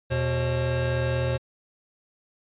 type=tone cluster; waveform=square; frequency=81.3 / 123.6 / 536 Hz; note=E2 / B2 / C5; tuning=-23 / +2 / +42 cents; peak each=-32 / -26 / -29 dBFS; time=0.1-1.38 s; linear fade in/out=20 ms; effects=resampled to 8000 Hz